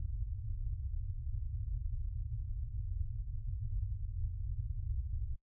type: low-pass noise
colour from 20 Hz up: pink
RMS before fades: -38 dBFS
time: 0-5.36 s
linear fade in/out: 5 ms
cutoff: 120 Hz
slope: 96 dB/octave
effects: noise-tail reverb RT60 0.1 s tail -20 dB re dry